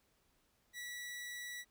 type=tone; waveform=sawtooth; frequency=1947 Hz; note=B6; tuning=25 cents flat; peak=-40 dBFS; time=0.73-1.65 s; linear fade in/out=50 ms; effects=pink hiss -75 dBFS RMS until 1.7 s